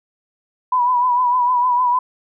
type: tone with vibrato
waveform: sine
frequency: 987.8 Hz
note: B5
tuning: in tune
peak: -13 dBFS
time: 0.72-1.99 s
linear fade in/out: 5 ms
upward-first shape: triangle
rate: 6.6 Hz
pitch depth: 58 cents each way
effects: none